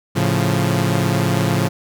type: chord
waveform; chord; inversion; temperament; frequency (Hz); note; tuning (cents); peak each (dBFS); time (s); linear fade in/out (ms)
sawtooth; A augmented; none; equal; 110 / 138.59 / 174.61; A2 / C#3 / E#3; 0 / 0 / 0; -16; 0.15-1.69; 20
effects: none